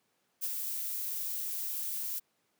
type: noise with ADSR envelope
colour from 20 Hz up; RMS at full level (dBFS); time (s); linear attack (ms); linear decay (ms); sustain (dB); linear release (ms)
violet; -32; 0.41-2.2; 31; 46; -4; 18
effects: pink hiss -75 dBFS RMS until 2.59 s + high-pass 200 Hz 12 dB/octave